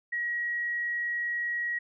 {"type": "tone", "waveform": "sine", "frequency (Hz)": 1905, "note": "A#6", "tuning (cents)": 37, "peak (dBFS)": -28, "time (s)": [0.12, 1.79], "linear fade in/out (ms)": 10, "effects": []}